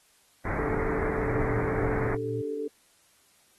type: low-pass noise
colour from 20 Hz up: pink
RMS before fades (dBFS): -31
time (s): 0.45-2.15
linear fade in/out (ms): 2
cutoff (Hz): 2200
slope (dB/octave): 96
type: chord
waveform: sine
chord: D suspended fourth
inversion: none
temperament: equal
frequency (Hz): 293.7 / 392 / 440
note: D4 / G4 / A4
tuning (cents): 0 / 0 / 0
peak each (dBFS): -36 / -37 / -31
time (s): 0.58-2.68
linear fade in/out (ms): 5
type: tone with tremolo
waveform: sine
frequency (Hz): 116.54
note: A#2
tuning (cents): 0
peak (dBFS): -31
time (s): 1.24-2.42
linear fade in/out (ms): 10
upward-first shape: sine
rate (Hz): 3.8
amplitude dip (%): 40
effects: white hiss -63 dBFS RMS until 3.58 s + AAC 32 kbps